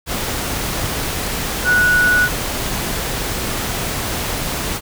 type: tone in noise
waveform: sine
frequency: 1470 Hz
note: F#6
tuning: 12 cents flat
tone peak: -11 dBFS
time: 1.64-2.29 s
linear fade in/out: 50 ms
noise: pink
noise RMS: -22 dBFS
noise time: 0.06-4.81 s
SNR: +8 dB
effects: none